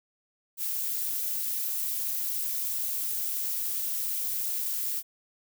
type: noise with amplitude modulation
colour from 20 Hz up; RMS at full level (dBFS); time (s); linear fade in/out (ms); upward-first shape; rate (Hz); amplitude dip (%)
violet; -28; 0.57-5.03; 50; sine; 277; 60
effects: none